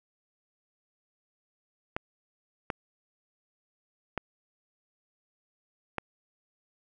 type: clicks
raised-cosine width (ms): 0.5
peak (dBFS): -15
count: 4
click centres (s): 1.965 / 2.702 / 4.177 / 5.983
effects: none